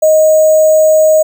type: tone with sample-and-hold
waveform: sine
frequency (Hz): 624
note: D#5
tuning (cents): +5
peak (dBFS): -4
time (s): 0.02-1.23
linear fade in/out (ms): 10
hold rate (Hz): 7350
effects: none